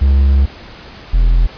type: tone pair in turn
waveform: triangle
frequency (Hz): 68.4 / 42.02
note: C#2 / E1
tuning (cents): -23 / +34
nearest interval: minor sixth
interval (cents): 843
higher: first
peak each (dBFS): -5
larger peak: neither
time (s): 0.01-0.46 / 1.13-1.47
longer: first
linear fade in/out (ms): 10
effects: pink hiss -35 dBFS RMS until 1.57 s + resampled to 11025 Hz